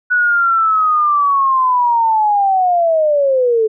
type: linear sweep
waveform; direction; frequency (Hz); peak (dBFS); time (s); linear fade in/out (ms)
sine; down; 1480 to 428.1; -10; 0.1-3.68; 20
effects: none